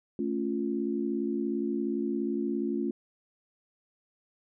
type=chord; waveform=sine; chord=A augmented; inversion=none; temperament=equal; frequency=220 / 277.2 / 349.2 Hz; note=A3 / C#4 / E#4; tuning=0 / 0 / 0 cents; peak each=-32 dBFS; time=0.19-2.91 s; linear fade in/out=2 ms; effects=none